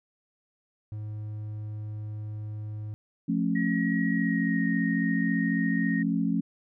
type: tone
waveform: triangle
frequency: 106.4 Hz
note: G#2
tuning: 42 cents sharp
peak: -31 dBFS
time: 0.92-2.94 s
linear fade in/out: 0 ms
type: chord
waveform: sine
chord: F augmented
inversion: none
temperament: just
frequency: 174.61 / 218.3 / 272.8 Hz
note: F3 / A3 / C#4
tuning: 0 / -13 / -28 cents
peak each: -28 dBFS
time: 3.28-6.41 s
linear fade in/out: 10 ms
type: tone with pitch glide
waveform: sine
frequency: 1904 to 1861.6 Hz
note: A#6 to A#6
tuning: +36 to -3 cents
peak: -32 dBFS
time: 3.55-6.03 s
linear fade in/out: 10 ms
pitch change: -39 cents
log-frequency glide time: 4.12-4.66 s
effects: none